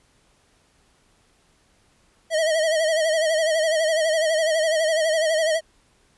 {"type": "tone with vibrato", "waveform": "square", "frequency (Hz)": 636, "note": "D#5", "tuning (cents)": 38, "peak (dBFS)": -19, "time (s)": [2.3, 5.61], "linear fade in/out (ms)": 50, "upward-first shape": "sine", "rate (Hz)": 12, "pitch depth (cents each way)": 69, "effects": ["pink hiss -61 dBFS RMS until 6.17 s", "resampled to 24000 Hz"]}